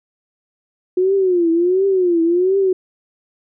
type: tone with vibrato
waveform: sine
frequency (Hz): 359.9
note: F#4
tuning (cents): -48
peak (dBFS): -12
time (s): 0.97-2.73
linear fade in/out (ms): 5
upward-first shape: triangle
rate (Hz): 1.4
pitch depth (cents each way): 170
effects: none